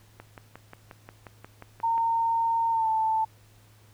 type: click train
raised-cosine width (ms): 0.5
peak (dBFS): -27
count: 11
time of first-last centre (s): 0.2-1.979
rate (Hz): 5.62
type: tone with pitch glide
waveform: sine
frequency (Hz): 916 to 882.8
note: A#5 to A5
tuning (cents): -31 to +5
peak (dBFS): -22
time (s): 1.83-3.25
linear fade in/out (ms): 10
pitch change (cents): -64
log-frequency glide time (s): 2.71-2.89
effects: added 106 Hz sine -55 dBFS peak until 3.93 s + pink hiss -60 dBFS RMS until 3.93 s